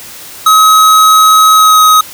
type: tone with pitch glide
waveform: square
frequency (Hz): 1275 to 1264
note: D#6 to D#6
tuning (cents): +42 to +27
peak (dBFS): -3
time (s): 0.46-2.01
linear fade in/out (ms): 5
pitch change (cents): -15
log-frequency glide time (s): 1.54-1.82
effects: white hiss -29 dBFS RMS until 2.13 s